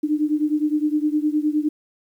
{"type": "beating tone pair", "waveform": "sine", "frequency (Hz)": [298.6, 308.3], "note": ["D4", "D#4"], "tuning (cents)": [29, -16], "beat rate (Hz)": 9.7, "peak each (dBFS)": [-20, -22], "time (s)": [0.03, 1.69], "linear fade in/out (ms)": 10, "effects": ["9-bit"]}